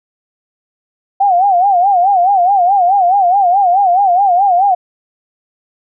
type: tone with vibrato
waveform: sine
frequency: 752 Hz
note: F#5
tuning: 28 cents sharp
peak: -7 dBFS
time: 1.2-4.75 s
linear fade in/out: 10 ms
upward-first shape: sine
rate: 4.7 Hz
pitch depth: 140 cents each way
effects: none